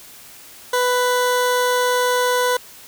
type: tone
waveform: 20% pulse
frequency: 495.9 Hz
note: B4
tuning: 7 cents sharp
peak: -11 dBFS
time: 0.73-2.57 s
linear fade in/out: 5 ms
effects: white hiss -42 dBFS RMS until 2.87 s